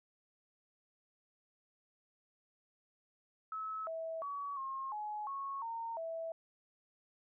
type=tone with pitch steps; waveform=sine; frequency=1295 / 651 / 1132 / 1073 / 844 / 1100 / 917 / 656 Hz; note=E6 / E5 / C#6 / C6 / G#5 / C#6 / A#5 / E5; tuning=-31 / -22 / +36 / +43 / +28 / -14 / -29 / -9 cents; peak=-38 dBFS; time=3.52-6.32 s; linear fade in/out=2 ms; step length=350 ms; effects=none